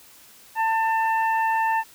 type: harmonic tone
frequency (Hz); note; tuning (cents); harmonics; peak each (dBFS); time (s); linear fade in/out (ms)
894; A5; +27; 1 / 2 / 3; -20 / -27 / -35; 0.55-1.84; 50
effects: white hiss -50 dBFS RMS until 1.94 s